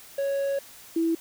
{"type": "tone pair in turn", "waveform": ["triangle", "sine"], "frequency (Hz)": [554.4, 329.6], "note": ["C#5", "E4"], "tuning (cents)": [0, 0], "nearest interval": "major sixth", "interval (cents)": 900, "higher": "first", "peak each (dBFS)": [-22, -21], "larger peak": "second", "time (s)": [[0.18, 0.59], [0.96, 1.15]], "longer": "first", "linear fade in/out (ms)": 5, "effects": ["white hiss -48 dBFS RMS until 1.2 s"]}